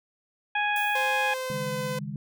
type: harmonic tone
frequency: 830.6 Hz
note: G#5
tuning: in tune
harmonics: 1 / 2 / 3 / 4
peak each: -27 / -28 / -29 / -37 dBFS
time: 0.55-1.34 s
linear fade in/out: 5 ms
type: noise with exponential decay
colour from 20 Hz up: violet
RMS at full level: -36 dBFS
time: 0.76-1.64 s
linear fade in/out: 2 ms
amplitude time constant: 190 ms
type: tone with pitch glide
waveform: sawtooth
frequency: 522 to 508 Hz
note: C5 to B4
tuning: -4 to +49 cents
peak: -26 dBFS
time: 0.95-1.99 s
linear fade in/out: 5 ms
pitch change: -47 cents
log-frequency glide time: 1.23-1.7 s
type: chord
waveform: sine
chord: C# suspended second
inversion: none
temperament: equal with one note detuned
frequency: 138.59 / 155.56 / 204 Hz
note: C#3 / D#3 / G#3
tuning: 0 / 0 / -31 cents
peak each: -36 dBFS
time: 1.5-2.16 s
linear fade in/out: 2 ms
effects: none